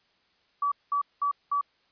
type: tone bursts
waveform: sine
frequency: 1146 Hz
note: D6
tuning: 43 cents flat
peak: -23 dBFS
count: 4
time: 0.62-1.612 s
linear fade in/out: 5 ms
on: 98 ms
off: 200 ms
effects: white hiss -67 dBFS RMS until 1.91 s + resampled to 11025 Hz